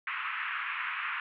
pink band-pass noise, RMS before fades -35 dBFS, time 0.07-1.2 s, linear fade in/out 2 ms, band 1100 to 2700 Hz, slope 48 dB/octave, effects none

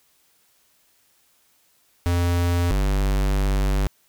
square tone pair in turn, 87.1 / 48.88 Hz, F2 / G1, -4 / -4 cents, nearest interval minor seventh, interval 1000 cents, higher first, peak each -19 dBFS, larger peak neither, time 2.06-2.71 / 2.71-3.87 s, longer second, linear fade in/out 0 ms, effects white hiss -62 dBFS RMS until 4.08 s

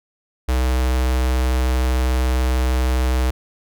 square tone with notch filter, 63.4 Hz, B1, 46 cents sharp, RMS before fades -18 dBFS, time 0.48-3.31 s, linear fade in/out 10 ms, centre 160 Hz, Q 1.2, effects none

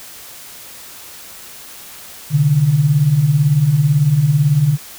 sine beating tone pair, 130 / 148 Hz, C3 / D3, -11 / +14 cents, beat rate 18 Hz, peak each -17 / -11 dBFS, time 2.3-4.78 s, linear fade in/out 50 ms, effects white hiss -36 dBFS RMS until 4.98 s

